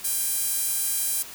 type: tone with high-pass filter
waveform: sawtooth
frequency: 798 Hz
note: G5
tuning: 31 cents sharp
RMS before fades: -26 dBFS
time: 0.04-1.23 s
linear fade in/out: 10 ms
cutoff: 10000 Hz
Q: 1.1
effects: white hiss -41 dBFS RMS until 1.34 s